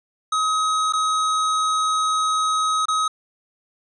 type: tone with dropouts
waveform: square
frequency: 1268 Hz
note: D#6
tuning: 32 cents sharp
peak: -19 dBFS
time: 0.32-3.08 s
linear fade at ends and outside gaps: 5 ms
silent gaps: 0.925-0.934 / 2.856-2.883 s
effects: resampled to 22050 Hz